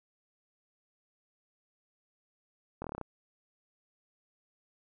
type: slowing click train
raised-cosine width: 1 ms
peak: -24 dBFS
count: 8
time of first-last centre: 2.82-3.013 s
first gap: 23 ms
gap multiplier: 1.06
effects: none